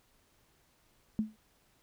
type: tone with exponential decay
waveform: sine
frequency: 216.4 Hz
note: A3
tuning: 29 cents flat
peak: -24 dBFS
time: 1.19-1.36 s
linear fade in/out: 0 ms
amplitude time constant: 36 ms
effects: pink hiss -69 dBFS RMS until 1.82 s